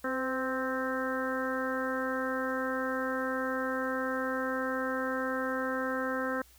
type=harmonic tone with a mistuned harmonic; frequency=261.6 Hz; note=C4; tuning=in tune; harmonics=1 / 2 / 3 / 4 / 5 / 6 / 7; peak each=-35 / -34 / -45 / -40 / -38 / -37 / -42 dBFS; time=0.04-6.42 s; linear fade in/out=5 ms; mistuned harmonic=2; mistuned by=-24 cents; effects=added 60 Hz sine -60 dBFS peak until 6.58 s + white hiss -60 dBFS RMS until 6.58 s